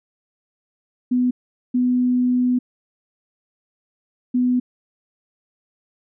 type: tone bursts at uneven times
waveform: sine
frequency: 249 Hz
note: B3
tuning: 14 cents sharp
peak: -15 dBFS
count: 3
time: 1.11-1.31 / 1.74-2.59 / 4.34-4.6 s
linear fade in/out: 10 ms
effects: none